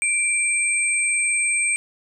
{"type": "tone pair together", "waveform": "sine", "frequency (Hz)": [2349, 8365], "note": ["D7", "C9"], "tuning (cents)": [0, -1], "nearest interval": "octave + minor seventh", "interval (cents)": 2199, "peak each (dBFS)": -21, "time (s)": [0.02, 1.76], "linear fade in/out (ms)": 0, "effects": []}